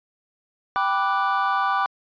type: chord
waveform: triangle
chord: G major seventh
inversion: none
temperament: equal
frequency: 784 / 987.8 / 1174.7 / 1480 Hz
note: G5 / B5 / D6 / F#6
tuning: 0 / 0 / 0 / 0 cents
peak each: -23 / -25 / -21 / -26 dBFS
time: 0.76-1.86 s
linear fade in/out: 0 ms
effects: resampled to 11025 Hz